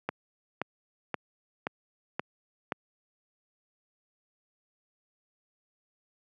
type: click train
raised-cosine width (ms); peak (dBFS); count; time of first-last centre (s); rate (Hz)
0.5; -14; 6; 0.09-2.722; 1.9
effects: high-pass 150 Hz 12 dB/octave